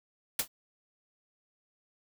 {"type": "noise with exponential decay", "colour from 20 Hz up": "white", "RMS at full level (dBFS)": -23, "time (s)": [0.39, 0.48], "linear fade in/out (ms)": 5, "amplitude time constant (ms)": 19, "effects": []}